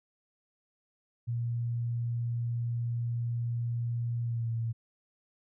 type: tone with pitch glide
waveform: sine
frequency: 118.3 to 114.87 Hz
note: A#2 to A#2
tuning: +26 to -25 cents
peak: -29 dBFS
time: 1.27-4.73 s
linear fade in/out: 20 ms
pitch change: -51 cents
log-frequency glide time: 4.23-4.5 s
effects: none